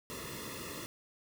pink noise with comb filter, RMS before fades -43 dBFS, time 0.1-0.86 s, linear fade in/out 0 ms, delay 1.3 ms, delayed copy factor -1, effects none

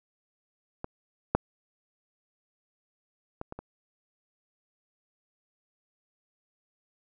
clicks, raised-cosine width 1 ms, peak -20 / -7 / -21 / -24 / -25 dBFS, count 5, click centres 0.844 / 1.35 / 3.414 / 3.524 / 3.59 s, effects none

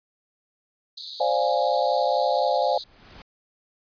white band-pass noise, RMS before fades -38 dBFS, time 0.97-2.84 s, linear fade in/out 5 ms, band 3700 to 4600 Hz, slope 96 dB/octave
sine chord, D half-diminished seventh, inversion third, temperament equal, 523.3 / 587.3 / 698.5 / 830.6 Hz, C5 / D5 / F5 / Ab5, 0 / 0 / 0 / 0 cents, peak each -25 dBFS, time 1.2-2.78 s, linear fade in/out 5 ms
pink noise with exponential growth, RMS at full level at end -42 dBFS, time 2.34-3.22 s, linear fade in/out 2 ms, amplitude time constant 190 ms
effects resampled to 11025 Hz

